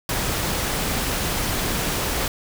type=noise; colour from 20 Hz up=pink; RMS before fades=-24 dBFS; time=0.09-2.28 s; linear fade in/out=2 ms; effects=none